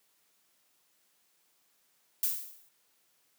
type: noise with exponential decay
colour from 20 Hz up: violet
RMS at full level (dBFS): -26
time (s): 2.23-2.69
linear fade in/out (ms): 2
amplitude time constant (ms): 98
effects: white hiss -71 dBFS RMS until 3.38 s + high-pass 150 Hz 12 dB/octave